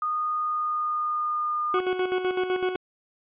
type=tone with pitch glide; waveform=sine; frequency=1231 to 1214.1 Hz; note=D#6 to D#6; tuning=-19 to -43 cents; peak=-24 dBFS; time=0.02-1.79 s; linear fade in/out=2 ms; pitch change=-24 cents; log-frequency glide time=0.37-1.65 s
type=tone with tremolo; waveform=40% pulse; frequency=368.4 Hz; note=F#4; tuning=7 cents flat; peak=-21 dBFS; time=1.74-2.76 s; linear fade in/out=2 ms; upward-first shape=square; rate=7.9 Hz; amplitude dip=55%
effects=resampled to 8000 Hz